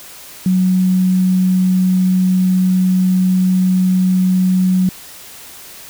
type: tone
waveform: sine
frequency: 185 Hz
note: F#3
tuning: in tune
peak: -10 dBFS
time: 0.46-4.89 s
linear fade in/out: 2 ms
effects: white hiss -36 dBFS RMS until 5.89 s